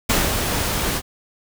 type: noise with ADSR envelope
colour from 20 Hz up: pink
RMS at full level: -17 dBFS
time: 0.09-1.02 s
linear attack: 9 ms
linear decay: 220 ms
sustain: -5 dB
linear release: 55 ms
effects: none